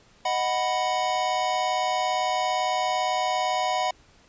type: chord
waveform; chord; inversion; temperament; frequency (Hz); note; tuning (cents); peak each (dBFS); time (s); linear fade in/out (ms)
square; B major; first; equal; 622.3 / 740 / 987.8; D#5 / F#5 / B5; 0 / 0 / 0; -31 / -26 / -29; 0.25-3.91; 5
effects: pink hiss -57 dBFS RMS until 4.28 s + resampled to 16000 Hz